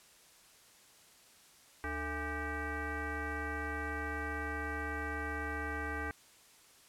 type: tone with frequency modulation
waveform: sine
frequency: 817 Hz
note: G#5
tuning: 29 cents flat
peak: -35 dBFS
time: 1.84-6.11 s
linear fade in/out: 0 ms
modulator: 371 Hz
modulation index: 3.1
effects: white hiss -61 dBFS RMS until 6.88 s + low-pass 11000 Hz 12 dB/octave